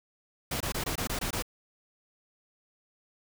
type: noise bursts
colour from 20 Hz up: pink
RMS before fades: -32 dBFS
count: 8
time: 0.51-1.424 s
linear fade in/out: 5 ms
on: 95 ms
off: 22 ms
effects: none